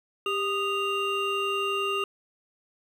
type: tone cluster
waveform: triangle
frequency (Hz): 396 / 1239 / 2787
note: G4 / D#6 / F7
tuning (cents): +18 / -8 / -4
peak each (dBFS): -28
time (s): 0.26-2.04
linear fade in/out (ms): 2
effects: none